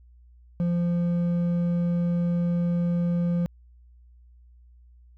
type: tone with hard clipping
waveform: sine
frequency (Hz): 173.1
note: F3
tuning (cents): -15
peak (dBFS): -23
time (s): 0.6-3.46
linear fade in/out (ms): 0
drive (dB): 5
effects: added 60 Hz sine -50 dBFS peak until 5.17 s